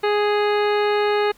harmonic tone with a mistuned harmonic, 415.3 Hz, G#4, in tune, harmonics 1 / 2 / 3 / 4 / 5 / 6 / 7 / 9 / 10, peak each -18 / -24 / -28 / -30 / -32 / -34 / -35 / -37 / -38 dBFS, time 0.03-1.32 s, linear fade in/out 10 ms, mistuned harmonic 10, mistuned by +36 cents, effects pink hiss -53 dBFS RMS until 1.37 s

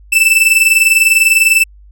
45% pulse tone pair together, 2637 / 2657 Hz, E7 / E7, 0 / +13 cents, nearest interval unison, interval 13 cents, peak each -10 dBFS, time 0.12-1.64 s, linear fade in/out 10 ms, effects added 50 Hz sine -37 dBFS peak until 1.91 s

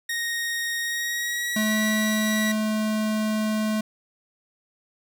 sawtooth tone with pitch glide, 1864.7 to 1942.8 Hz, A#6 to B6, 0 to -29 cents, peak -22 dBFS, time 0.09-2.52 s, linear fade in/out 5 ms, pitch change +71 cents, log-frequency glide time 0.8-1.79 s
square tone, 215.7 Hz, A3, 34 cents flat, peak -23 dBFS, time 1.56-3.81 s, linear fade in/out 5 ms
effects none

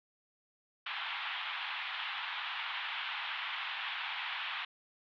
white band-pass noise, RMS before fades -39 dBFS, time 0.86-4.65 s, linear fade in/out 5 ms, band 810 to 3500 Hz, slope 48 dB/octave, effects none

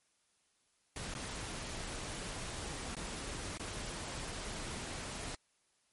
pink noise with dropouts, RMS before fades -42 dBFS, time 0.96-5.35 s, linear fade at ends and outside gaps 2 ms, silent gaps 1.14-1.15 / 2.951-2.966 / 3.575-3.596 s, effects white hiss -75 dBFS RMS until 5.92 s + MP3 48 kbps

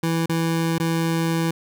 25% pulse tone with dropouts, 164.81 Hz, E3, in tune, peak -16 dBFS, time 0.03-1.51 s, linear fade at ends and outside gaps 5 ms, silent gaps 0.26-0.294 / 0.783-0.799 s, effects none

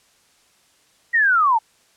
sine linear sweep, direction down, 1921 to 845 Hz, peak -13 dBFS, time 1.13-1.59 s, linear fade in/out 20 ms, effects white hiss -58 dBFS RMS until 1.96 s + low-pass 9000 Hz 12 dB/octave

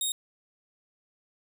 15% pulse tone, 3729 Hz, A#7, in tune, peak -20 dBFS, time 0.01-0.12 s, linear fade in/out 2 ms, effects none

